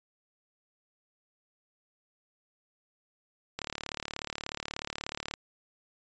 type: click train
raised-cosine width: 0.2 ms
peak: -17 dBFS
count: 65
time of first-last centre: 3.59-5.339 s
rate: 36.6 Hz
effects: resampled to 16000 Hz